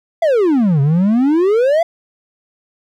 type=exponential two-way sweep; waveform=triangle; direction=down then up; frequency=693 to 134.5 to 693 Hz; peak=-8 dBFS; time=0.22-1.83 s; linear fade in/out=5 ms; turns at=0.81 s; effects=none